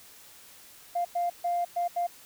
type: tone bursts at uneven times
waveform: sine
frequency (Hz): 698.5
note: F5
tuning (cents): 0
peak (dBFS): -24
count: 5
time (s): 0.95-1.05 / 1.15-1.3 / 1.44-1.65 / 1.76-1.88 / 1.96-2.07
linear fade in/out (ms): 10
effects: tanh soft clip ceiling -21 dBFS + white hiss -52 dBFS RMS until 2.25 s